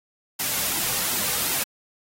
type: noise with flanger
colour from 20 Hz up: white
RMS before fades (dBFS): -25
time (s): 0.39-1.64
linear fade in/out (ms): 10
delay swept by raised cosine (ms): 1.7 to 3.1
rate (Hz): 2.7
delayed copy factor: -0.5
effects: AAC 48 kbps